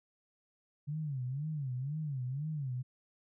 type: tone with vibrato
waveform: sine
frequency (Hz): 140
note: C#3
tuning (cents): +18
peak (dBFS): -34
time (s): 0.87-2.83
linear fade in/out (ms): 20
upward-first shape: sine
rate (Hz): 2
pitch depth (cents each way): 200
effects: none